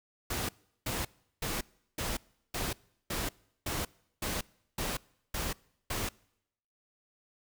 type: noise bursts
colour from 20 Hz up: pink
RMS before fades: -34 dBFS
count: 11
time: 0.3-6.09 s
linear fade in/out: 5 ms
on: 190 ms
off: 370 ms
effects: noise-tail reverb RT60 0.8 s tail -25 dB re dry